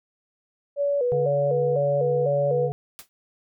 sine tone with vibrato, 528 Hz, C5, 16 cents sharp, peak -20 dBFS, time 0.76-2.7 s, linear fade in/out 50 ms, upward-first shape square, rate 2 Hz, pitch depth 130 cents each way
harmonic tone, 143.1 Hz, D3, 45 cents flat, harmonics 1 / 3 / 5, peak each -27 / -32 / -34 dBFS, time 1.12-2.72 s, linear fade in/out 0 ms
white noise with exponential decay, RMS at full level -36 dBFS, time 2.99-3.09 s, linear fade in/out 0 ms, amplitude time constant 20 ms
effects none

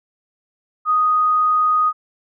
sine tone, 1244.5 Hz, D#6, in tune, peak -13 dBFS, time 0.85-1.93 s, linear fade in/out 50 ms, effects none

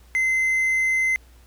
triangle tone with hard clipping, 2063 Hz, C7, 25 cents flat, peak -19 dBFS, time 0.15-1.16 s, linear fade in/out 0 ms, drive 5 dB, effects added 60 Hz sine -48 dBFS peak until 1.46 s + pink hiss -57 dBFS RMS until 1.46 s

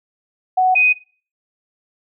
sine tone pair in turn, 743 / 2499 Hz, F#5 / D#7, +7 / +7 cents, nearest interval octave + major sixth, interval 2100 cents, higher second, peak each -11 dBFS, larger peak neither, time 0.57-0.75 / 0.75-0.93 s, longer neither, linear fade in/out 10 ms, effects noise-tail reverb RT60 0.4 s tail -18 dB re dry

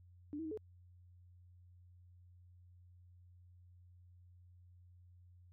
sine tone with pitch steps, 294.2 / 323.4 / 313.3 / 431 Hz, D4 / E4 / D#4 / A4, +3 / -33 / +12 / -36 cents, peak -40 dBFS, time 0.33-0.574 s, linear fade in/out 0 ms, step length 61 ms, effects added 89 Hz sine -59 dBFS peak until 5.52 s

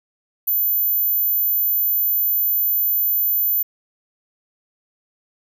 sine tone, 14250 Hz, A9, 21 cents sharp, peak -16 dBFS, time 0.47-3.63 s, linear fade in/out 10 ms, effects none

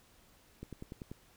click train, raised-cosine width 3 ms, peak -30 dBFS, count 6, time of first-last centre 0.63-1.115 s, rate 10.3 Hz, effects pink hiss -64 dBFS RMS until 1.36 s

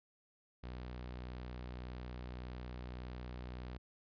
sawtooth tone, 61.74 Hz, B1, in tune, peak -40 dBFS, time 0.63-3.78 s, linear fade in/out 10 ms, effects resampled to 11025 Hz

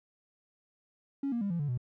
triangle tone with pitch steps, 277.2 / 235.8 / 200.6 / 170.64 / 145.15 / 123.48 Hz, C#4 / A#3 / G3 / F3 / D3 / B2, 0 / +20 / +40 / -40 / -20 / 0 cents, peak -26 dBFS, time 1.23-1.776 s, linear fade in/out 5 ms, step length 91 ms, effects tanh soft clip ceiling -26 dBFS

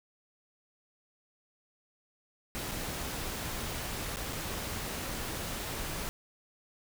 pink noise with dropouts, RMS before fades -37 dBFS, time 2.55-6.09 s, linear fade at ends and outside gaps 0 ms, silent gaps 2.712-2.716 / 4.16-4.169 / 4.326-4.33 s, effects none

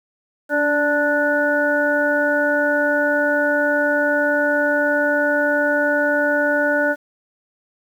harmonic tone with a mistuned harmonic, 293.7 Hz, D4, in tune, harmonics 1 / 2 / 3 / 5 / 6, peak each -23 / -19 / -28 / -19 / -31 dBFS, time 0.49-6.96 s, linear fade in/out 50 ms, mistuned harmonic 1, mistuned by -23 cents, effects 8-bit

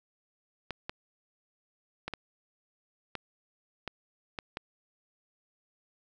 clicks, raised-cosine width 0.3 ms, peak -19 dBFS, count 8, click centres 0.707 / 0.895 / 2.08 / 2.137 / 3.153 / 3.877 / 4.388 / 4.571 s, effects none

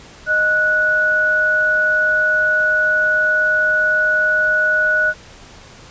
sine tone pair together, 618.5 / 1471 Hz, D#5 / F#6, -10 / -11 cents, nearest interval octave + minor third, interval 1499 cents, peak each -22 / -13 dBFS, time 0.26-5.14 s, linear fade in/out 50 ms, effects pink hiss -41 dBFS RMS until 5.9 s + resampled to 16000 Hz

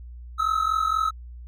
triangle tone pair together, 1274 / 1318.2 Hz, D#6 / E6, +41 / 0 cents, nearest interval minor second, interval 59 cents, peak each -21 / -22 dBFS, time 0.38-1.11 s, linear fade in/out 20 ms, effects added 60 Hz sine -37 dBFS peak until 1.47 s + MP3 96 kbps

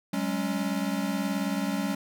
square chord, F# suspended second, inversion none, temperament equal with one note detuned, 189.1 / 207.7 / 277.2 Hz, F#3 / G#3 / C#4, +38 / 0 / 0 cents, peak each -32 dBFS, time 0.13-1.95 s, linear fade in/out 5 ms, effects none

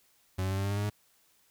40% pulse tone with pitch steps, 93.5 / 94.97 / 96.46 / 97.98 / 99.52 / 101.08 / 102.67 / 104.29 Hz, F#2 / F#2 / G2 / G2 / G2 / G#2 / G#2 / G#2, +19 / +46 / -27 / 0 / +27 / -46 / -19 / +8 cents, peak -28 dBFS, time 0.38-0.9 s, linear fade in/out 10 ms, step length 65 ms, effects white hiss -67 dBFS RMS until 1.5 s

